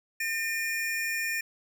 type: tone pair together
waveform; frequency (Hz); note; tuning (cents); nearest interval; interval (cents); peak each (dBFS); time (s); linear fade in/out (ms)
square; 1814.4 / 2422; A#6 / D#7; -47 / -47; perfect fourth; 500; -32 / -32; 0.2-1.41; 5
effects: none